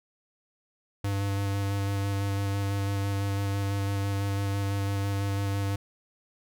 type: tone with vibrato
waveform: square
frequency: 99.4 Hz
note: G2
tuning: 25 cents sharp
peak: -27 dBFS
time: 1.04-5.76 s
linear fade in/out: 5 ms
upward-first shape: square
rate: 6 Hz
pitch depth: 11 cents each way
effects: none